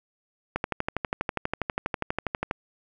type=click train; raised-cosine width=0.5 ms; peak=-11 dBFS; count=25; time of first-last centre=0.56-2.511 s; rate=12.3 Hz; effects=none